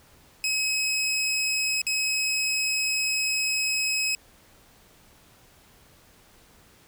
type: tone with dropouts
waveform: 20% pulse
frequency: 2555 Hz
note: D#7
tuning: 45 cents sharp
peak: -19 dBFS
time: 0.44-4.15 s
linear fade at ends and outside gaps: 1 ms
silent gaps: 1.817-1.867 s
effects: pink hiss -56 dBFS RMS until 6.87 s